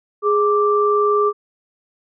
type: tone pair together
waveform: sine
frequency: 415.3 / 1174.6 Hz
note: G#4 / D6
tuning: 0 / 0 cents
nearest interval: octave + tritone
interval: 1800 cents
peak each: -15 / -17 dBFS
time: 0.22-1.33 s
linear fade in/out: 50 ms
effects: none